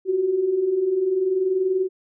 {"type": "tone pair together", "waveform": "sine", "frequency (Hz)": [357, 377.4], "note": ["F4", "F#4"], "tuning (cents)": [38, 34], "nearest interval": "minor second", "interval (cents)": 96, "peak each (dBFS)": [-27, -19], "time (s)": [0.05, 1.89], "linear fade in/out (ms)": 50, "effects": []}